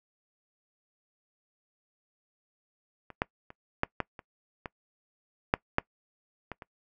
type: clicks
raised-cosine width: 0.5 ms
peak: -29 / -11 / -30 / -10 / -13 / -27 / -21 / -6 / -8 / -22 / -28 dBFS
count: 11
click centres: 3.103 / 3.219 / 3.504 / 3.834 / 4.003 / 4.192 / 4.658 / 5.539 / 5.784 / 6.517 / 6.622 s
effects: noise-tail reverb RT60 0.1 s tail -23 dB re dry